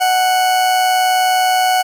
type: tone with amplitude modulation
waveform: 40% pulse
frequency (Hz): 740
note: F#5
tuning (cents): 0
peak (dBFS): -9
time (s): 0-1.83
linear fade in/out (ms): 20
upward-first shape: sine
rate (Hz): 119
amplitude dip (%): 35
effects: none